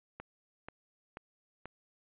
click train, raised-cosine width 0.5 ms, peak -28 dBFS, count 4, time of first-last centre 0.2-1.656 s, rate 2.06 Hz, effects resampled to 8000 Hz

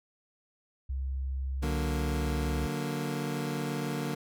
sine tone with pitch glide, 66.5 to 67.74 Hz, C2 to C#2, +29 to -39 cents, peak -30 dBFS, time 0.89-2.67 s, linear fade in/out 10 ms, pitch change +32 cents, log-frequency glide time 1.68-2.18 s
25% pulse chord, D augmented, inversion none, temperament equal, 146.83 / 185 / 233.1 Hz, D3 / F#3 / A#3, 0 / 0 / 0 cents, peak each -30 / -35 / -32 dBFS, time 1.62-4.15 s, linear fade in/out 10 ms
effects none

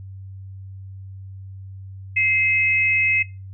sine tone pair together, 2091 / 2563 Hz, C7 / E7, -2 / -49 cents, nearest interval major third, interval 353 cents, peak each -19 dBFS, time 2.16-3.23 s, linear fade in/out 10 ms, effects noise-tail reverb RT60 0.3 s tail -22 dB re dry + added 96 Hz sine -34 dBFS peak until 3.53 s

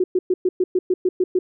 sine tone bursts, 367.3 Hz, F#4, 13 cents flat, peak -14 dBFS, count 10, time 0-1.39 s, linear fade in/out 5 ms, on 40 ms, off 110 ms, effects none

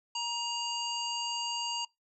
harmonic tone, 943 Hz, A#5, 20 cents sharp, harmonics 1 / 3 / 5 / 7 / 8, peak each -36 / -36 / -38 / -43 / -46 dBFS, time 0.15-1.85 s, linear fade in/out 5 ms, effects noise-tail reverb RT60 0.2 s tail -24 dB re dry

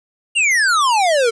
square exponential sweep, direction down, 2886 to 440 Hz, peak -13 dBFS, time 0.35-1.31 s, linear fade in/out 20 ms, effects resampled to 22050 Hz + 9-bit

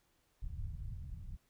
pink low-pass noise, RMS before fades -43 dBFS, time 0.42-1.37 s, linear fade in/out 5 ms, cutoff 120 Hz, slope 24 dB/octave, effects pink hiss -75 dBFS RMS until 1.49 s

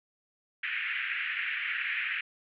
pink band-pass noise, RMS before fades -33 dBFS, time 0.63-2.21 s, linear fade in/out 5 ms, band 1600 to 2700 Hz, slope 48 dB/octave, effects none

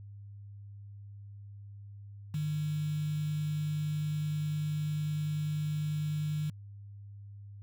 sine tone with quantisation, 151.6 Hz, D#3, 45 cents flat, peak -30 dBFS, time 2.34-6.5 s, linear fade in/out 5 ms, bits 8, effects added 101 Hz sine -45 dBFS peak until 7.62 s

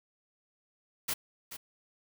white noise with echo, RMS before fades -32 dBFS, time 1.08-1.14 s, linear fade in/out 10 ms, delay 430 ms, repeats 1, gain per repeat -11 dB, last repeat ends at 1.57 s, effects none

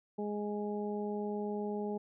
harmonic tone, 207.7 Hz, G#3, in tune, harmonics 1 / 2 / 3 / 4, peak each -37 / -37 / -46 / -44 dBFS, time 0.18-1.98 s, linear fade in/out 10 ms, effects none

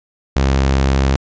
sawtooth tone, 67.3 Hz, C2, 49 cents sharp, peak -8 dBFS, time 0.36-1.16 s, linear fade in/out 0 ms, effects resampled to 16000 Hz

